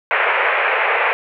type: band-pass noise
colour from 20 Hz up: white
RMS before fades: -17 dBFS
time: 0.11-1.13 s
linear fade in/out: 0 ms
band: 440 to 2500 Hz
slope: 48 dB/octave
effects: none